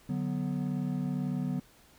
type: chord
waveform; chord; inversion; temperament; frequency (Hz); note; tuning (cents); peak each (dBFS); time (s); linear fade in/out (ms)
triangle; B minor; first; equal; 146.83 / 185 / 246.9; D3 / F#3 / B3; 0 / 0 / 0; -32; 0.09-1.6; 5
effects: pink hiss -60 dBFS RMS until 1.98 s